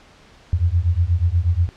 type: beating tone pair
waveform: sine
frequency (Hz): 82.41 / 90.71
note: E2 / F#2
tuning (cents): 0 / -34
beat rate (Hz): 8.3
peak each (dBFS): -18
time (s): 0.53-1.69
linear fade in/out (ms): 0
effects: pink hiss -49 dBFS RMS until 1.76 s + low-pass 5000 Hz 12 dB/octave